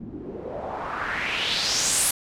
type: noise with low-pass filter sweep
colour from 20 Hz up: white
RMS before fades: -27 dBFS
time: 0-2.11 s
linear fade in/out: 5 ms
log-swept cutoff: 210 to 11000 Hz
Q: 3.1
effects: none